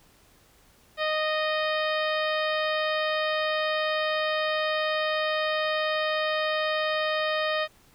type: harmonic tone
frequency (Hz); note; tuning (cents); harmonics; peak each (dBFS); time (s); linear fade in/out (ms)
619; D#5; -9; 1 / 2 / 3 / 4 / 5 / 6 / 7 / 8; -27 / -31 / -31 / -36 / -36 / -37 / -43 / -44; 0.97-7.68; 50
effects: pink hiss -59 dBFS RMS until 7.94 s